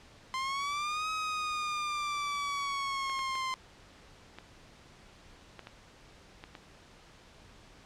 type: linear two-way sweep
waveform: sawtooth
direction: up then down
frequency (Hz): 1039 to 1272 to 1039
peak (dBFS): -28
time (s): 0.34-3.54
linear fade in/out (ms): 0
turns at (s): 1.1
type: clicks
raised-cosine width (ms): 0.3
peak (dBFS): -28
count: 8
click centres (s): 3.097 / 3.192 / 3.354 / 4.386 / 5.593 / 5.671 / 6.439 / 6.552
effects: pink hiss -56 dBFS RMS until 7.85 s + low-pass 6000 Hz 12 dB/octave